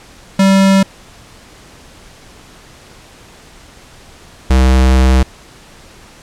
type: tone pair in turn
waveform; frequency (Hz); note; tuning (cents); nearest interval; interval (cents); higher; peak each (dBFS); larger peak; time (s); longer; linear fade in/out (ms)
square; 193.8 / 64.67; G3 / C2; -20 / -20; octave + perfect fifth; 1900; first; -7 / -7; neither; 0.39-0.83 / 4.5-5.23; second; 5
effects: pink hiss -40 dBFS RMS until 6.22 s + low-pass 9000 Hz 12 dB/octave